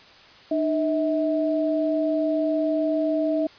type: tone pair together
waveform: sine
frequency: 304 / 643 Hz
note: D#4 / E5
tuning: -40 / -43 cents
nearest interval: octave + minor second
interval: 1297 cents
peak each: -23 dBFS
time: 0.51-3.47 s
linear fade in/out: 5 ms
effects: white hiss -49 dBFS RMS until 3.58 s + resampled to 11025 Hz